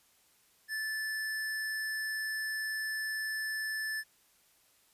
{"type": "tone", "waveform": "square", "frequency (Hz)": 1749, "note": "A6", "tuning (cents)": -11, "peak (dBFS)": -34, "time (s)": [0.68, 4.04], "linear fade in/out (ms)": 50, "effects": ["white hiss -67 dBFS RMS until 4.93 s", "resampled to 32000 Hz"]}